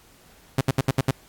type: tone bursts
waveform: sawtooth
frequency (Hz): 133.5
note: C3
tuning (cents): +35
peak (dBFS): -13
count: 6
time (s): 0.58-1.11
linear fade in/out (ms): 5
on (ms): 30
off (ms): 70
effects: pink hiss -54 dBFS RMS until 1.28 s + AAC 64 kbps